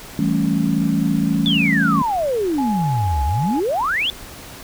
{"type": "chord", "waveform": "sine", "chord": "A dominant seventh", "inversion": "second", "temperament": "equal", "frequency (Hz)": [164.81, 196, 220, 277.2], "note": ["E3", "G3", "A3", "C#4"], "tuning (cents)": [0, 0, 0, 0], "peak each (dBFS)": -21, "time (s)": [0.19, 2.02], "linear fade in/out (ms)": 2}
{"type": "exponential two-way sweep", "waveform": "sine", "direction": "down then up", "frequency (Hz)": [3557, 64.5, 3557], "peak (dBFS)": -17, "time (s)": [1.46, 4.1], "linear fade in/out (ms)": 0, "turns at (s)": 3.24}
{"type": "tone with vibrato", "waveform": "sine", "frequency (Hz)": 840, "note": "G#5", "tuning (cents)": 19, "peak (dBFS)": -22, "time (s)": [2.58, 3.6], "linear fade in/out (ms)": 5, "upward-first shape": "sine", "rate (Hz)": 3.7, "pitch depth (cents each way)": 11}
{"effects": ["pink hiss -37 dBFS RMS until 4.63 s"]}